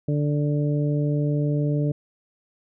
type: harmonic tone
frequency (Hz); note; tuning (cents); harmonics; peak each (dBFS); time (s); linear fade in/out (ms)
146.83; D3; 0; 1 / 2 / 3 / 4; -21 / -27 / -31 / -33; 0.08-1.92; 5
effects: none